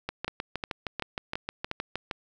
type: two click trains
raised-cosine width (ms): 0.3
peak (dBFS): -15 / -15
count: 5 / 14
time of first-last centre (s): 0.28-1.714 / 0.09-2.112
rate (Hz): 2.79 / 6.43
effects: none